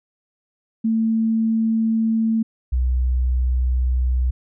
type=tone pair in turn; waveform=sine; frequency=223.8 / 62.8 Hz; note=A3 / B1; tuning=+30 / +30 cents; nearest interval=octave + minor seventh; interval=2200 cents; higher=first; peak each=-16 dBFS; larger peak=neither; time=0.84-2.43 / 2.72-4.31 s; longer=neither; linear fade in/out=10 ms; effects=none